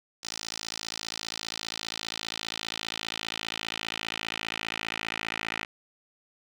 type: tone with band-pass filter sweep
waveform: 10% pulse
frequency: 55 Hz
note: A1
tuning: in tune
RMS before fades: -36 dBFS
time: 0.23-5.65 s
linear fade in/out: 5 ms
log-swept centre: 5400 to 2300 Hz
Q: 2.1
effects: none